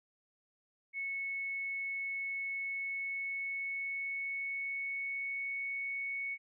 sine tone with pitch glide, 2203 to 2218 Hz, C#7 to C#7, -11 to 0 cents, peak -35 dBFS, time 0.93-6.38 s, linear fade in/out 50 ms, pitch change +11 cents, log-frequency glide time 2.56-5.54 s, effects none

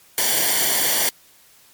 white noise with comb filter, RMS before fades -19 dBFS, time 0.18-1.09 s, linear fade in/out 0 ms, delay 0.77 ms, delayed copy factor -0.7, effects white hiss -52 dBFS RMS until 1.73 s + MP3 96 kbps

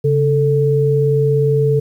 sine tone pair together, 139 / 441.3 Hz, C#3 / A4, +5 / +5 cents, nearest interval octave + minor sixth, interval 2000 cents, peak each -14 dBFS, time 0.04-1.8 s, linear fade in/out 10 ms, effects 8-bit

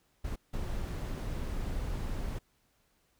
brown noise bursts at uneven times, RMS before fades -35 dBFS, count 2, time 0.24-0.36 / 0.53-2.39 s, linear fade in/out 10 ms, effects pink hiss -72 dBFS RMS until 3.19 s

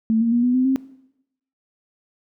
sine tone with pitch steps, 222.9 / 230.8 / 238.9 / 247.3 / 256 / 265.1 Hz, A3 / A#3 / A#3 / B3 / C4 / C4, +23 / -17 / +43 / +3 / -38 / +23 cents, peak -15 dBFS, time 0.1-0.76 s, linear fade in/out 0 ms, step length 110 ms, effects noise-tail reverb RT60 0.8 s tail -19 dB re dry

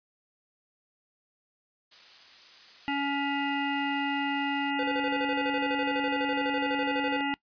blue noise, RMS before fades -45 dBFS, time 1.91-4.71 s, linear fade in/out 10 ms
harmonic tone, 281.4 Hz, C#4, 26 cents sharp, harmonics 1 / 3 / 5 / 7 / 9 / 10, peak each -30 / -32 / -39 / -35 / -41 / -37 dBFS, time 2.88-7.34 s, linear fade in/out 0 ms
square tone with tremolo, 504 Hz, B4, 35 cents sharp, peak -31 dBFS, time 4.79-7.21 s, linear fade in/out 2 ms, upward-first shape square, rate 12 Hz, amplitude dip 75%
effects noise-tail reverb RT60 0.1 s tail -22 dB re dry + resampled to 11025 Hz

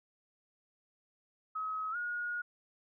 sine tone with pitch glide, 1276 to 1440.6 Hz, D#6 to F#6, +43 to -47 cents, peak -34 dBFS, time 1.55-2.42 s, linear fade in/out 10 ms, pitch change +210 cents, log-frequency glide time 1.91-1.96 s, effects none

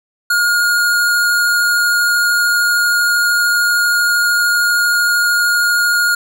square tone with vibrato, 1428 Hz, F6, 38 cents sharp, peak -12 dBFS, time 0.3-6.15 s, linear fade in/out 5 ms, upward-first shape sine, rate 13 Hz, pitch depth 8 cents each way, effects none

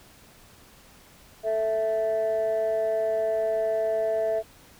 sine tone pair together, 440 / 659.3 Hz, A4 / E5, 0 / 0 cents, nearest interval perfect fifth, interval 700 cents, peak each -27 / -22 dBFS, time 1.43-4.43 s, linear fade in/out 50 ms, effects tanh soft clip ceiling -19 dBFS + pink hiss -53 dBFS RMS until 4.79 s

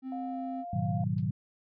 triangle tone, 261.6 Hz, C4, in tune, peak -33 dBFS, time 0.02-0.65 s, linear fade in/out 50 ms
sine tone with pitch glide, 715 to 699.5 Hz, F5 to F5, +41 to +3 cents, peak -37 dBFS, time 0.12-1.04 s, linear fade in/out 2 ms, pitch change -38 cents, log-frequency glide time 0.3-0.37 s
sine chord, G# minor seventh, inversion none, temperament equal with one note detuned, 105.82 / 123.47 / 155.56 / 185 Hz, G#2 / B2 / D#3 / F#3, +33 / 0 / 0 / 0 cents, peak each -33 dBFS, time 0.73-1.31 s, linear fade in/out 5 ms
blue noise with exponential decay, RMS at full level -45 dBFS, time 1.18-1.25 s, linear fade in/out 0 ms, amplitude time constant 15 ms
effects resampled to 11025 Hz

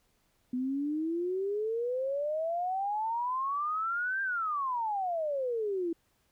sine exponential two-way sweep, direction up then down, 246.9 to 1601 to 326.2 Hz, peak -29 dBFS, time 0.53-5.93 s, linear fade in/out 5 ms, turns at 4.22 s, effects pink hiss -72 dBFS RMS until 6.31 s

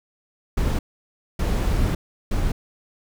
brown noise bursts at uneven times, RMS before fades -21 dBFS, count 3, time 0.57-0.79 / 1.39-1.95 / 2.31-2.52 s, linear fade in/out 5 ms, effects none

